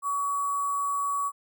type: tone with sample-and-hold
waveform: sine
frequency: 1132 Hz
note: C#6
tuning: 36 cents sharp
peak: -25 dBFS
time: 0.02-1.32 s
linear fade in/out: 50 ms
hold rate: 8820 Hz
effects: none